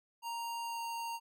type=tone with pitch glide; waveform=square; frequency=932 to 926.1 Hz; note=A#5 to A#5; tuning=-1 to -12 cents; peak=-38 dBFS; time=0.22-1.2 s; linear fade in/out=50 ms; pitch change=-11 cents; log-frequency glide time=0.64-0.8 s; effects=none